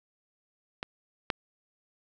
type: clicks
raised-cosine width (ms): 0.3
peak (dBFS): -17 / -10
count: 2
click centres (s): 0.829 / 1.302
effects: none